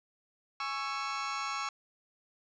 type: chord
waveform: sawtooth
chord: C# minor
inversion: second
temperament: just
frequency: 831.5 / 1108.7 / 1330.5 Hz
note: G#5 / C#6 / E6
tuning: +2 / 0 / +16 cents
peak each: -38 / -32 / -34 dBFS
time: 0.6-1.69 s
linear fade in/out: 2 ms
effects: resampled to 16000 Hz + 10-bit